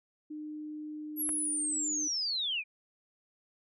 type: tone with pitch glide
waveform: sine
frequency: 303.7 to 301.6 Hz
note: D#4 to D4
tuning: -42 to +46 cents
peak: -38 dBFS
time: 0.3-2.08 s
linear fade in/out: 10 ms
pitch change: -12 cents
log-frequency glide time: 0.92-1.88 s
type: linear sweep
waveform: sine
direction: down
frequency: 11630 to 2339 Hz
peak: -30 dBFS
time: 1.16-2.64 s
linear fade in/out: 50 ms
type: clicks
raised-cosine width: 0.5 ms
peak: -30 dBFS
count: 2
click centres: 1.29 / 1.293 s
effects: none